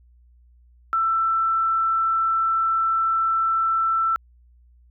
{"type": "tone", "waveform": "sine", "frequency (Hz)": 1333, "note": "E6", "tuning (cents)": 19, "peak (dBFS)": -18, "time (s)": [0.93, 4.16], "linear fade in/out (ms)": 0, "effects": ["added 60 Hz sine -51 dBFS peak until 4.9 s"]}